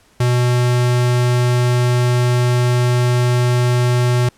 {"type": "tone", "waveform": "square", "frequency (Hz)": 123, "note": "B2", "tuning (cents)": -7, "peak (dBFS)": -13, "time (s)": [0.2, 4.29], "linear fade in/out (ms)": 5, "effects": ["pink hiss -53 dBFS RMS until 4.37 s", "low-pass 11000 Hz 12 dB/octave"]}